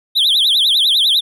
triangle tone with vibrato, 3520 Hz, A7, in tune, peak -9 dBFS, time 0.15-1.21 s, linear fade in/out 20 ms, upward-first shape triangle, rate 10 Hz, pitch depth 250 cents each way, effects none

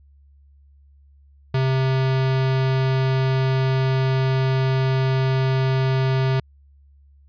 square tone, 132 Hz, C3, 16 cents sharp, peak -18 dBFS, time 1.54-6.4 s, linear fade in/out 5 ms, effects added 70 Hz sine -49 dBFS peak until 7.28 s + resampled to 11025 Hz

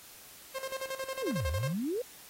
sawtooth tone with tremolo, 531 Hz, C5, 25 cents sharp, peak -30 dBFS, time 0.54-1.73 s, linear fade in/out 20 ms, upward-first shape square, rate 11 Hz, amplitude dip 75%
sine exponential two-way sweep, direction down then up, 523.3 to 69.3 to 523.3 Hz, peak -30 dBFS, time 1.22-2.02 s, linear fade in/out 5 ms, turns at 1.48 s
effects white hiss -52 dBFS RMS until 2.29 s + AAC 48 kbps

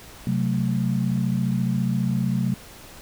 sine chord, F# diminished, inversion second, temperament equal, 130.81 / 185 / 220 Hz, C3 / F#3 / A3, 0 / 0 / 0 cents, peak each -24 / -24 / -26 dBFS, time 0.27-2.54 s, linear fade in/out 2 ms, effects pink hiss -44 dBFS RMS until 3.01 s

